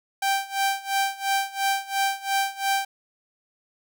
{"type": "tone with tremolo", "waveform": "sawtooth", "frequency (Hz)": 784, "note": "G5", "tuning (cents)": 0, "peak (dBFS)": -16, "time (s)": [0.22, 2.85], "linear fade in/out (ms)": 5, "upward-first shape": "sine", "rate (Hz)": 2.9, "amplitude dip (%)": 90, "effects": []}